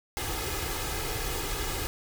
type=noise with comb filter; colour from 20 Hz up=pink; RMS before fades=-32 dBFS; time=0.17-1.87 s; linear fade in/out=0 ms; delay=2.4 ms; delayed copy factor=+0.7; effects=none